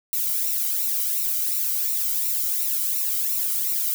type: noise with flanger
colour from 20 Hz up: violet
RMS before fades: -24 dBFS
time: 0.13-3.94 s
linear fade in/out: 0 ms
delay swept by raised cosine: 0.61 to 1.17 ms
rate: 2.8 Hz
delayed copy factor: -0.7
effects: none